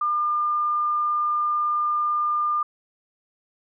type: tone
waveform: sine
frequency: 1203 Hz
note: D6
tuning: 41 cents sharp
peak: -20 dBFS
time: 0.01-2.63 s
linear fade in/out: 5 ms
effects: none